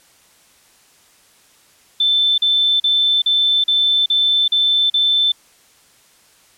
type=tone bursts; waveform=sine; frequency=3536 Hz; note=A7; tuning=8 cents sharp; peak=-12 dBFS; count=8; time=2-5.32 s; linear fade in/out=5 ms; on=380 ms; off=40 ms; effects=white hiss -52 dBFS RMS until 6.57 s + low-pass 11000 Hz 12 dB/octave